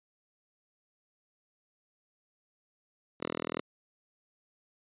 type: tone with high-pass filter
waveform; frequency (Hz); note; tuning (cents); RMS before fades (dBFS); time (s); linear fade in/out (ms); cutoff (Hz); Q
5% pulse; 40.59; E1; -26; -37; 3.2-3.61; 10; 250; 0.65
effects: resampled to 8000 Hz